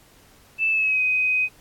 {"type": "tone with pitch glide", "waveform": "sine", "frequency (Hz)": [2637, 2511], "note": ["E7", "D#7"], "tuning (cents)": [0, 15], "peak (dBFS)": -18, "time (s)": [0.58, 1.49], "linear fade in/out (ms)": 50, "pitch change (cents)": -85, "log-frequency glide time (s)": [0.7, 1.01], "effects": ["pink hiss -54 dBFS RMS until 1.6 s", "AAC 64 kbps"]}